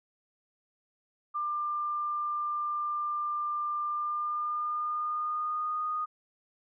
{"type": "tone with pitch glide", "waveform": "sine", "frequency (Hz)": [1193, 1234.4], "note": ["D6", "D#6"], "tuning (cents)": [27, -14], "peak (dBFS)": -29, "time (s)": [1.34, 6.06], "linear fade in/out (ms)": 20, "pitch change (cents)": 59, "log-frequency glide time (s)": [3.84, 5.86], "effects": []}